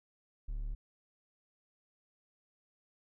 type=tone; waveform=triangle; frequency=36.47 Hz; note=D1; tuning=11 cents flat; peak=-33 dBFS; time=0.48-0.75 s; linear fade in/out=10 ms; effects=none

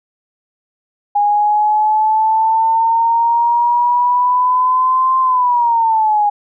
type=exponential two-way sweep; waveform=sine; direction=up then down; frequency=820 to 1046.5 to 820 Hz; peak=-10 dBFS; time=1.15-6.3 s; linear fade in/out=10 ms; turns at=5.19 s; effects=none

